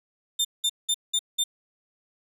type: tone bursts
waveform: sawtooth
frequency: 3600 Hz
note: A7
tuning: 39 cents sharp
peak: -18 dBFS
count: 5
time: 0.39-1.44 s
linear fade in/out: 10 ms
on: 58 ms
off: 190 ms
effects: resampled to 32000 Hz